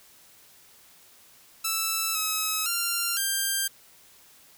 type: tone with pitch steps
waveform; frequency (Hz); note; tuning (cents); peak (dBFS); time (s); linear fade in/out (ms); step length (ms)
5% pulse; 1320 / 1283 / 1386 / 1588; E6 / E6 / F6 / G6; +2 / -47 / -14 / +22; -14; 1.64-3.68; 10; 510
effects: white hiss -55 dBFS RMS until 4.57 s